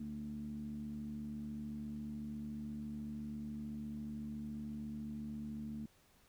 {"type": "tone with low-pass filter", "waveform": "15% pulse", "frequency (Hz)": 74, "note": "D2", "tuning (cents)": 14, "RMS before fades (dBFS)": -44, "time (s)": [0, 5.86], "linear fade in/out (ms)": 5, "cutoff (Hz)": 240, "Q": 9.3, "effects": ["pink hiss -69 dBFS RMS until 6.28 s"]}